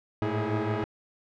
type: tone cluster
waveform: sawtooth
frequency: 106.7 / 112.8 / 323 / 415.5 Hz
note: G#2 / A2 / E4 / G#4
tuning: +47 / +44 / -35 / +1 cents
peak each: -28 dBFS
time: 0.22-0.84 s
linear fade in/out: 0 ms
effects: low-pass 2000 Hz 12 dB/octave